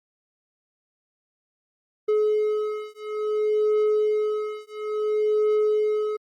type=beating tone pair; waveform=triangle; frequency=425.4 / 425.98 Hz; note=G#4 / G#4; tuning=+42 / +44 cents; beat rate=0.58 Hz; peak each=-22 dBFS; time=2.08-6.17 s; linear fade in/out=10 ms; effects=Opus 48 kbps